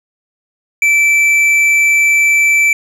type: tone with tanh clipping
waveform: sine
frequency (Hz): 2325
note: D7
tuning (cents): -18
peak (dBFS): -9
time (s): 0.82-2.73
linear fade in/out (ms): 2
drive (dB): 8
effects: none